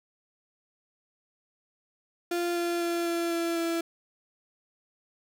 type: tone with pitch steps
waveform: 35% pulse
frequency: 347 / 344.4 / 341.8 / 339.3 / 336.7 / 334.2 Hz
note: F4 / F4 / F4 / F4 / E4 / E4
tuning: -11 / -24 / -37 / -50 / +37 / +24 cents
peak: -25 dBFS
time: 2.31-3.81 s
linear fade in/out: 5 ms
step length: 250 ms
effects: none